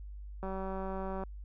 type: click train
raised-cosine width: 1 ms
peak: -26 dBFS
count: 155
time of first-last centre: 0.43-1.236 s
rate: 191 Hz
effects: added 50 Hz sine -42 dBFS peak until 1.44 s